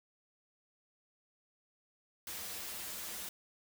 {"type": "noise with comb filter", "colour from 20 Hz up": "white", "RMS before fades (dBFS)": -43, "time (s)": [2.27, 3.29], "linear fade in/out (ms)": 2, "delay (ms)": 7.3, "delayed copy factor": -0.9, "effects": []}